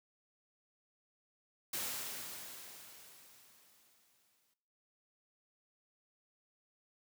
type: noise with exponential decay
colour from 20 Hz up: white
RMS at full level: -38 dBFS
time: 1.73-4.54 s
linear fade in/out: 5 ms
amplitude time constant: 610 ms
effects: noise-tail reverb RT60 0.7 s tail -17 dB re dry + high-pass 100 Hz 12 dB/octave